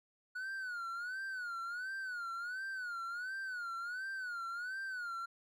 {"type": "tone with vibrato", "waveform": "triangle", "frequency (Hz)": 1462, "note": "F#6", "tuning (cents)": -21, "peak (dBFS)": -37, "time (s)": [0.35, 5.26], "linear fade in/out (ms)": 10, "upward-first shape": "sine", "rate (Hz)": 1.4, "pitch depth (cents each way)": 130, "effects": []}